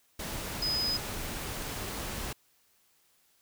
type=tone in noise; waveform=sine; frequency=5020 Hz; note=D#8; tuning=15 cents sharp; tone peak=-28 dBFS; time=0.62-0.97 s; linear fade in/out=5 ms; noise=pink; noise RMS=-37 dBFS; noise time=0.19-2.33 s; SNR=+6 dB; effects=white hiss -68 dBFS RMS until 3.41 s